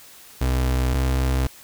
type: tone pair in turn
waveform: 35% pulse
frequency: 63.8 / 65.18 Hz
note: C2 / C2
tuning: -43 / -6 cents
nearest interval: unison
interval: 37 cents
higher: second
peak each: -17 dBFS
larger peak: neither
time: 0.41-0.94 / 0.94-1.47 s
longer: neither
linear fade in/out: 5 ms
effects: white hiss -46 dBFS RMS until 1.63 s